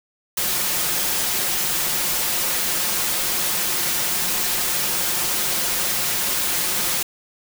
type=noise with comb filter; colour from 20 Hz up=white; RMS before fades=-22 dBFS; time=0.37-7.03 s; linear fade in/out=5 ms; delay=5.6 ms; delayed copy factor=+0.5; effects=none